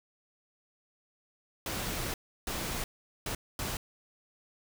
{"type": "noise bursts at uneven times", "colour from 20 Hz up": "pink", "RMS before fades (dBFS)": -35, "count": 4, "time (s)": [[1.66, 2.14], [2.47, 2.84], [3.26, 3.35], [3.59, 3.77]], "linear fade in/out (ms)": 2, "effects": []}